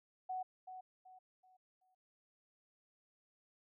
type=tone with echo; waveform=sine; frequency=744 Hz; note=F#5; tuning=9 cents sharp; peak=-38 dBFS; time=0.29-0.43 s; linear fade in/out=10 ms; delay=380 ms; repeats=4; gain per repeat=-9 dB; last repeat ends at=1.95 s; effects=none